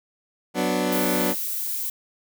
20% pulse chord, B minor, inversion second, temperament equal with one note detuned, 185 / 246.9 / 295.4 Hz, F#3 / B3 / D4, 0 / 0 / +10 cents, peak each -21 dBFS, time 0.54-1.35 s, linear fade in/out 50 ms
violet noise, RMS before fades -28 dBFS, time 0.92-1.9 s, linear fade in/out 5 ms
effects none

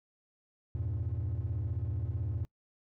triangle chord, E diminished, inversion none, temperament equal, 82.41 / 98 / 116.54 Hz, E2 / G2 / Bb2, 0 / 0 / 0 cents, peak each -33 dBFS, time 0.75-2.45 s, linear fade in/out 0 ms, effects noise-tail reverb RT60 0.1 s tail -25 dB re dry + tanh soft clip ceiling -26 dBFS

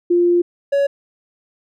sine / triangle tone pair in turn, 349.2 / 561.3 Hz, F4 / C#5, 0 / +22 cents, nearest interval minor sixth, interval 822 cents, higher second, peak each -11 dBFS, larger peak neither, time 0.1-0.42 / 0.72-0.87 s, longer first, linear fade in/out 10 ms, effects none

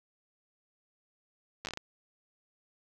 slowing click train, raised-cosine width 0.2 ms, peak -20 dBFS, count 7, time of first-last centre 1.65-1.774 s, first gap 9 ms, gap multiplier 1.33, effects none

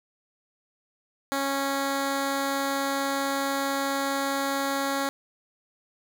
10% pulse tone, 275.5 Hz, C#4, 11 cents flat, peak -17 dBFS, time 1.32-5.09 s, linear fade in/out 0 ms, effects none

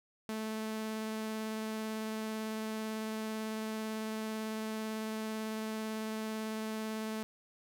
sawtooth tone with vibrato, 218.5 Hz, A3, 12 cents flat, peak -32 dBFS, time 0.29-7.23 s, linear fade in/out 0 ms, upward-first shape sine, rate 18 Hz, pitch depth 8 cents each way, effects none

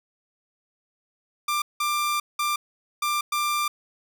sawtooth tone bursts at uneven times, 1187 Hz, D6, 18 cents sharp, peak -19 dBFS, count 5, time 1.48-1.62 / 1.8-2.2 / 2.39-2.56 / 3.02-3.21 / 3.32-3.68 s, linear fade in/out 5 ms, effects none

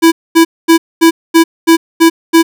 square tone bursts, 329.6 Hz, E4, in tune, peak -3 dBFS, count 8, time 0.02-2.43 s, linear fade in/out 20 ms, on 100 ms, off 230 ms, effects none

